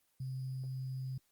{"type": "tone with sample-and-hold", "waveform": "sine", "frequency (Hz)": 130.81, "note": "C3", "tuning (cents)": 0, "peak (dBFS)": -37, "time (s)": [0.2, 1.18], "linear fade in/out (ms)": 5, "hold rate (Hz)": 4900, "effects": ["white hiss -75 dBFS RMS until 1.31 s", "Opus 24 kbps"]}